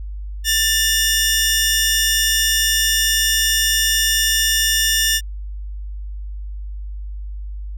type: tone pair together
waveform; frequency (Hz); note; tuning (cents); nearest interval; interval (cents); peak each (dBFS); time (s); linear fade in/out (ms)
15% pulse; 1775.5 / 2866; A6 / F7; +15 / +44; minor sixth; 829; -11; 0.44-5.21; 50
effects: added 50 Hz sine -26 dBFS peak until 7.77 s